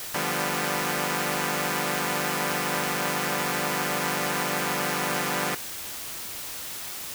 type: chord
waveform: 5% pulse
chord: G dominant seventh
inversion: second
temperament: equal with one note detuned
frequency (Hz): 146.83 / 174.61 / 196.91 / 246.9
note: D3 / F3 / G3 / B3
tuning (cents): 0 / 0 / +8 / 0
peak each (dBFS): -20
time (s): 0.14-5.55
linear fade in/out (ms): 5
effects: white hiss -36 dBFS RMS until 7.14 s